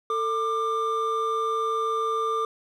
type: tone pair together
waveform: triangle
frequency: 446.8 / 1191 Hz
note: A4 / D6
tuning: +27 / +24 cents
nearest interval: octave + perfect fourth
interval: 1697 cents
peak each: -26 / -23 dBFS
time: 0.1-2.45 s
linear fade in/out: 2 ms
effects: none